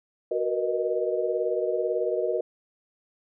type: chord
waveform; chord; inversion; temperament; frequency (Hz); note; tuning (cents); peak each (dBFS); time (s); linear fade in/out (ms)
sine; B major seventh; second; equal with one note detuned; 370 / 466.2 / 484.3 / 622.3; F#4 / A#4 / B4 / D#5; 0 / 0 / -34 / 0; -29 / -29 / -30 / -29; 0.31-2.41; 5
effects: none